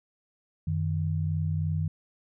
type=tone pair together; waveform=sine; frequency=92.5 / 155.56 Hz; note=F#2 / D#3; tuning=0 / 0 cents; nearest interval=major sixth; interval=900 cents; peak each=-28 dBFS; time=0.67-1.88 s; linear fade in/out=5 ms; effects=none